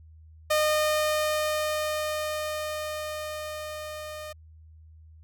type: tone with level ramp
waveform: sawtooth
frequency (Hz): 611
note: D#5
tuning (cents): -32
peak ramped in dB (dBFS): -17 to -33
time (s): 0.5-4.33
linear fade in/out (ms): 10
effects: added 79 Hz sine -48 dBFS peak until 5.23 s